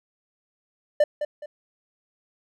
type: tone with echo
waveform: triangle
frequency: 595 Hz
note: D5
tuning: 22 cents sharp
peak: -12 dBFS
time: 1-1.04 s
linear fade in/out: 5 ms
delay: 210 ms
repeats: 2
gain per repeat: -10 dB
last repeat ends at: 1.46 s
effects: none